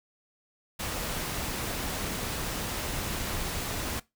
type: noise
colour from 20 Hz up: pink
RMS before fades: -33 dBFS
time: 0.79-4 s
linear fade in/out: 10 ms
effects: noise-tail reverb RT60 0.2 s tail -20 dB re dry